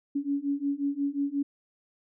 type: beating tone pair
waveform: sine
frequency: 279.3 / 284.9 Hz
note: C#4 / C#4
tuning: +13 / +48 cents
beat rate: 5.6 Hz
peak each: -30 / -29 dBFS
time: 0.15-1.43 s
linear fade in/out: 10 ms
effects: none